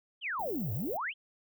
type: exponential two-way sweep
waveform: sine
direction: down then up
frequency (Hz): 3318 to 94.5 to 3318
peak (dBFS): -32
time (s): 0.21-1.14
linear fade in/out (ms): 50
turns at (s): 0.73
type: band-stop noise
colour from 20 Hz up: white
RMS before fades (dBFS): -42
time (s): 0.39-0.97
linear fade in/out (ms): 2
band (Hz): 720 to 16000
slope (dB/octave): 48
effects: none